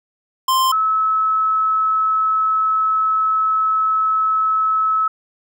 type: tone pair in turn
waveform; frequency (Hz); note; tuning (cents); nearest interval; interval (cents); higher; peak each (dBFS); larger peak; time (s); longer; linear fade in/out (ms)
square / sine; 1046.5 / 1296.4; C6 / E6; 0 / -29; major third; 371; second; -14; neither; 0.48-0.72 / 0.72-5.08; second; 5
effects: none